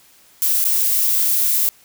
violet noise with dropouts, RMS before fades -17 dBFS, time 0.42-1.69 s, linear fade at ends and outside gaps 0 ms, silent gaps 0.642-0.651 s, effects white hiss -51 dBFS RMS until 1.84 s

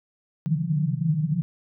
white band-pass noise, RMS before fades -24 dBFS, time 0.46-1.42 s, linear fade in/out 0 ms, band 140 to 170 Hz, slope 96 dB/octave, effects none

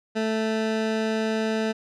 20% pulse tone, 220 Hz, A3, in tune, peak -18 dBFS, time 0.15-1.73 s, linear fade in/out 20 ms, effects low-pass 5000 Hz 12 dB/octave

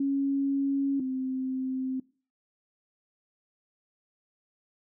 sine tone pair in turn, 276.2 / 260.7 Hz, C#4 / C4, -6 / -6 cents, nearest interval minor second, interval 100 cents, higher first, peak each -24 / -28 dBFS, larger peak first, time 0-1 / 1-2 s, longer neither, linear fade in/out 5 ms, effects noise-tail reverb RT60 0.4 s tail -22 dB re dry

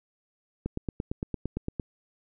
click train, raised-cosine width 3 ms, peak -17 dBFS, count 11, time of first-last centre 0.66-1.798 s, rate 8.79 Hz, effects none

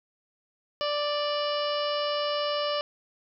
harmonic tone, 587.3 Hz, D5, in tune, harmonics 1 / 2 / 3 / 4 / 5 / 6 / 7 / 8 / 9, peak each -28 / -32 / -41 / -43 / -34 / -46 / -43 / -40 / -40 dBFS, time 0.81-2.81 s, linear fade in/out 0 ms, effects none

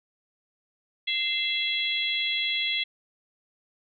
harmonic tone with a mistuned harmonic, 668 Hz, E5, 23 cents sharp, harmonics 3 / 4 / 5 / 6, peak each -30 / -33 / -27 / -35 dBFS, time 1.07-2.84 s, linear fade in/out 10 ms, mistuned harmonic 3, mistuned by +62 cents, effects none

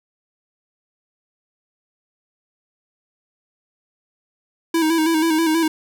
square tone with vibrato, 322.1 Hz, E4, 40 cents flat, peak -16 dBFS, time 4.74-5.68 s, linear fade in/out 5 ms, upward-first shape square, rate 6.2 Hz, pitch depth 47 cents each way, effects none

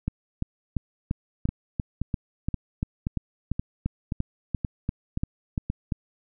two click trains, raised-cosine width 5 ms, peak -13 / -14 dBFS, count 18 / 9, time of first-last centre 0.08-5.922 / 1.49-5.701 s, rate 2.91 / 1.9 Hz, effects none

